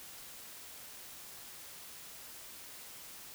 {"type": "silence", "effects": ["white hiss -50 dBFS RMS until 3.34 s"]}